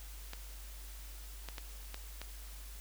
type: clicks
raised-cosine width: 0.2 ms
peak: -25 dBFS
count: 5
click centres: 0.334 / 1.487 / 1.582 / 1.944 / 2.216 s
effects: added 50 Hz sine -46 dBFS peak until 2.8 s + white hiss -54 dBFS RMS until 2.8 s